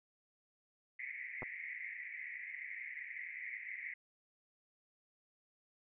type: band-pass noise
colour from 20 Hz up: white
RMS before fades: -46 dBFS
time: 0.99-3.94 s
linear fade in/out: 5 ms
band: 1900 to 2200 Hz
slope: 96 dB/octave
type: clicks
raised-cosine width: 1 ms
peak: -30 dBFS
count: 2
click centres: 1.422 / 1.43 s
effects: none